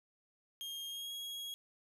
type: tone with pitch glide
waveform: 40% pulse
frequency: 3227 to 3304 Hz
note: G7 to G#7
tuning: +50 to -10 cents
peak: -40 dBFS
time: 0.61-1.54 s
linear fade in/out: 0 ms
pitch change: +40 cents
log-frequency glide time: 0.87-1.14 s
effects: none